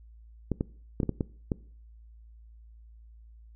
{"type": "clicks", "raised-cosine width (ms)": 3, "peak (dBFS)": -14, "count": 7, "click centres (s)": [0.517, 0.609, 1.002, 1.032, 1.093, 1.208, 1.518], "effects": ["noise-tail reverb RT60 0.5 s tail -21 dB re dry", "added 56 Hz sine -49 dBFS peak until 3.55 s"]}